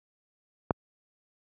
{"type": "click", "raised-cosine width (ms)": 1, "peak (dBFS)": -9, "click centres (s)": 0.708, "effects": ["high-pass 80 Hz 12 dB/octave"]}